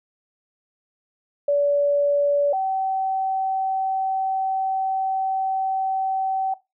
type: tone pair in turn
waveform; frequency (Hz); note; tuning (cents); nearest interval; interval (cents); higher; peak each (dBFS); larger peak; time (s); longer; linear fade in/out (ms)
sine; 574 / 766.2; D5 / G5; -40 / -40; perfect fourth; 500; second; -16 / -20; first; 1.48-2.53 / 2.53-6.54; second; 5
effects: noise-tail reverb RT60 0.2 s tail -17 dB re dry